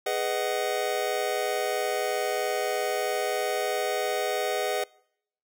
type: chord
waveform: square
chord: G# minor seventh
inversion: none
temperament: just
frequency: 415.3 / 498.4 / 623 / 747.5 Hz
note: G#4 / B4 / D#5 / F#5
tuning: 0 / +16 / +2 / +17 cents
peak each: -32 dBFS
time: 0.06-4.84 s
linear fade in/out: 5 ms
effects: noise-tail reverb RT60 0.7 s tail -25 dB re dry